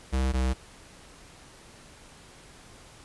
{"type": "tone pair in turn", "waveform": "square", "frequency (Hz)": [65.41, 64.4], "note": ["C2", "C2"], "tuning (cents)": [0, -27], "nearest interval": "unison", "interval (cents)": 27, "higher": "first", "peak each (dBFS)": -24, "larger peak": "neither", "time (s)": [[0.12, 0.33], [0.33, 0.54]], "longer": "neither", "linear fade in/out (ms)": 20, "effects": ["pink hiss -51 dBFS RMS until 3.04 s", "resampled to 24000 Hz"]}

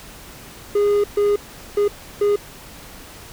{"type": "tone bursts at uneven times", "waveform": "triangle", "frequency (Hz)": 410.3, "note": "G#4", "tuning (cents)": -21, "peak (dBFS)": -12, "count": 4, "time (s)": [[0.75, 1.04], [1.17, 1.36], [1.77, 1.88], [2.21, 2.36]], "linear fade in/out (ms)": 5, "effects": ["pink hiss -40 dBFS RMS until 3.32 s"]}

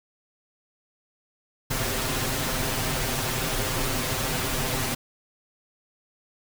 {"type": "noise with comb filter", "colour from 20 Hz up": "pink", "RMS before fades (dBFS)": -27, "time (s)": [1.7, 4.95], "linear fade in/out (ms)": 10, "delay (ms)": 7.7, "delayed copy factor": 0.85, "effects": []}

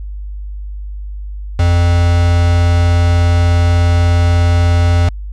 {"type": "tone with quantisation", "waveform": "triangle", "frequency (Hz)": 86.6, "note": "F2", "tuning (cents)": -14, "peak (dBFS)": -6, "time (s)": [1.59, 5.09], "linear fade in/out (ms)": 5, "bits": 3, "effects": ["added 50 Hz sine -22 dBFS peak until 5.32 s", "low-pass 6000 Hz 12 dB/octave"]}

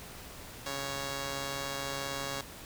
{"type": "tone pair together", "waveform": "5% pulse", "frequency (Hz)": [138.5, 554], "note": ["C#3", "C#5"], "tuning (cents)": [-1, -1], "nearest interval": "2 octaves", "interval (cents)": 2400, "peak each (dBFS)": -27, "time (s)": [0.66, 2.41], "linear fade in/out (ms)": 2, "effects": ["pink hiss -47 dBFS RMS until 2.65 s"]}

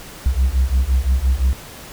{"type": "beating tone pair", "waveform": "sine", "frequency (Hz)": [62, 67.8], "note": ["B1", "C#2"], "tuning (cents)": [7, -38], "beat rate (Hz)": 5.8, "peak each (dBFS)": -15, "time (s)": [0.26, 1.53], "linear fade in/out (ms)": 0, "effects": ["tanh soft clip ceiling -10 dBFS", "pink hiss -37 dBFS RMS until 1.92 s"]}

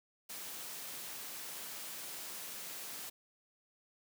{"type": "high-pass noise", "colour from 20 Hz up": "white", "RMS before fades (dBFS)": -45, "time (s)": [0.29, 3.1], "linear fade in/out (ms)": 10, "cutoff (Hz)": 150, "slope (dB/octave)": 12, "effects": []}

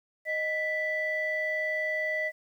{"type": "tone pair together", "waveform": "sine", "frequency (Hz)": [622.3, 1978], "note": ["D#5", "B6"], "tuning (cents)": [0, 2], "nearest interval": "octave + minor sixth", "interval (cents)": 2002, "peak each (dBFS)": [-31, -28], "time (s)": [0.25, 2.32], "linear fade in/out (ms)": 50, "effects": ["tanh soft clip ceiling -21 dBFS", "10-bit"]}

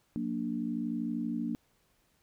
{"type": "chord", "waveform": "sine", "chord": "Gb augmented", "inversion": "none", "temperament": "equal with one note detuned", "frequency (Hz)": [180.67, 233.1, 293.7], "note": ["Gb3", "Bb3", "D4"], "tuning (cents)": [-41, 0, 0], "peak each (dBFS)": [-39, -33, -36], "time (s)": [0.16, 1.55], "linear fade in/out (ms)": 0, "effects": ["pink hiss -71 dBFS RMS until 2.22 s"]}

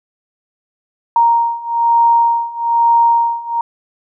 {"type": "beating tone pair", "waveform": "sine", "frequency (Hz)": [932.3, 933.4], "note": ["A#5", "A#5"], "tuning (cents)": [0, 2], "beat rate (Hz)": 1.1, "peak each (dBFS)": [-14, -12], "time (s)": [1.16, 3.61], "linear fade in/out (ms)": 2, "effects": []}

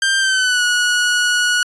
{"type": "tone with pitch glide", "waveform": "sawtooth", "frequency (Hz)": [1575, 1461.1], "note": ["G6", "F#6"], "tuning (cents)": [8, -22], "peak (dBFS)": -10, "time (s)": [0.02, 1.63], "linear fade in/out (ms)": 2, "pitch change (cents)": -130, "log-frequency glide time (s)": [0.2, 0.63], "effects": ["resampled to 22050 Hz"]}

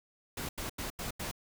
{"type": "noise bursts", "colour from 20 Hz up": "pink", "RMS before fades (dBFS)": -38, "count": 5, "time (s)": [0.37, 1.314], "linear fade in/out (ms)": 5, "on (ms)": 120, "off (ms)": 86, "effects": []}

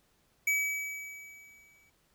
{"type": "tone with exponential decay", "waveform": "square", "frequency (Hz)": 2283, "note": "D7", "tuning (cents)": -50, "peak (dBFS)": -25, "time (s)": [0.47, 1.9], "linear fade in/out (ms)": 5, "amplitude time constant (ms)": 310, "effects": ["pink hiss -70 dBFS RMS until 2.14 s"]}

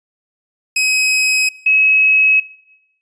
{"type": "tone pair in turn", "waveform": ["sawtooth", "sine"], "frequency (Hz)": [2539, 2563], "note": ["D#7", "E7"], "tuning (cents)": [34, -49], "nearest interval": "unison", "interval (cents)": 17, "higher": "second", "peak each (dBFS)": -9, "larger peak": "neither", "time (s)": [[0.76, 1.49], [1.66, 2.4]], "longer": "second", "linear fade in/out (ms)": 5, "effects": ["noise-tail reverb RT60 1.0 s tail -23 dB re dry", "resampled to 22050 Hz"]}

